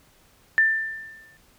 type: tone with exponential decay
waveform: sine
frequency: 1780 Hz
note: A6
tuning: 20 cents sharp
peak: -13 dBFS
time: 0.58-1.37 s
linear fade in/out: 0 ms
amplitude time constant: 170 ms
effects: pink hiss -58 dBFS RMS until 1.58 s